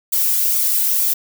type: noise with flanger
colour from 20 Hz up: violet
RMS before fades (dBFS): -17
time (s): 0.12-1.14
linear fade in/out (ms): 10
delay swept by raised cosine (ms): 0.85 to 2.05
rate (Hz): 2.2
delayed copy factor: +0.5
effects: none